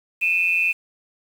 sine tone pair together, 2467 / 2644 Hz, D#7 / E7, -15 / +5 cents, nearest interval minor second, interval 120 cents, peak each -20 dBFS, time 0.21-0.73 s, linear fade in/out 20 ms, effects 7-bit

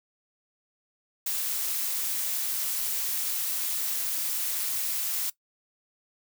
blue noise with amplitude modulation, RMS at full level -27 dBFS, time 1.26-5.3 s, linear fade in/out 5 ms, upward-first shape sine, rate 286 Hz, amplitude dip 55%, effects noise-tail reverb RT60 0.1 s tail -19 dB re dry

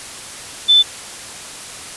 sine tone, 3520 Hz, A7, in tune, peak -7 dBFS, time 0.68-0.83 s, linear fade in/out 20 ms, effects white hiss -32 dBFS RMS until 1.96 s + resampled to 24000 Hz

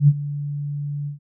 sine tone with ADSR envelope, 144.7 Hz, D3, 25 cents flat, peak -7 dBFS, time 0-1.19 s, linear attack 79 ms, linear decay 48 ms, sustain -17 dB, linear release 120 ms, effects none

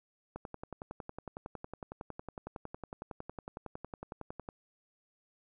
click train, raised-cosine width 1 ms, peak -27 dBFS, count 46, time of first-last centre 0.36-4.488 s, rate 10.9 Hz, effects none

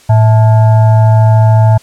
sine tone with frequency modulation, 110.8 Hz, A2, 13 cents sharp, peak -3 dBFS, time 0.09-1.78 s, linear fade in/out 10 ms, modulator 764 Hz, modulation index 0.45, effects white hiss -42 dBFS RMS until 1.82 s + low-pass 9000 Hz 12 dB/octave

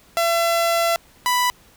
sawtooth tone pair in turn, 675 / 990.1 Hz, E5 / B5, +41 / +4 cents, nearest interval perfect fifth, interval 663 cents, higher second, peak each -13 dBFS, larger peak neither, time 0.17-0.96 / 1.26-1.5 s, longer first, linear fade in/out 0 ms, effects pink hiss -52 dBFS RMS until 1.76 s

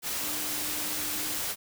sine tone in noise, 303.4 Hz, D#4, 44 cents flat, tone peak -43 dBFS, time 0.19-1.4 s, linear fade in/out 50 ms, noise white, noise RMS -32 dBFS, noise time 0.02-1.56 s, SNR -14 dB, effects none

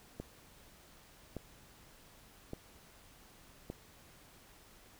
click train, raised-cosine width 2 ms, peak -27 dBFS, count 4, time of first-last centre 0.2-3.701 s, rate 0.857 Hz, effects pink hiss -60 dBFS RMS until 4.99 s

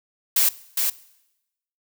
blue noise with echo, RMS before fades -18 dBFS, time 0.36-0.49 s, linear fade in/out 5 ms, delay 410 ms, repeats 1, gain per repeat -4 dB, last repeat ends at 0.9 s, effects noise-tail reverb RT60 0.9 s tail -20 dB re dry

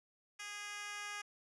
10% pulse tone with high-pass filter sweep, 412 Hz, G#4, 14 cents flat, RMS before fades -45 dBFS, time 0.39-1.22 s, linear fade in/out 10 ms, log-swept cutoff 2000 to 1200 Hz, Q 0.72, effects resampled to 22050 Hz

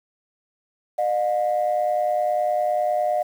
sine tone pair together, 607 / 716.9 Hz, D#5 / F5, -43 / +45 cents, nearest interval minor third, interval 288 cents, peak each -21 dBFS, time 0.98-3.23 s, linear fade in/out 10 ms, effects tanh soft clip ceiling -13 dBFS + 8-bit

